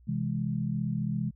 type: chord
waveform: sine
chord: C augmented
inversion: none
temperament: equal with one note detuned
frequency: 129.91 / 164.81 / 207.7 Hz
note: C3 / E3 / G#3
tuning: -12 / 0 / 0 cents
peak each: -32 dBFS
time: 0.07-1.31 s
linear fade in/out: 20 ms
effects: added 60 Hz sine -54 dBFS peak until 1.35 s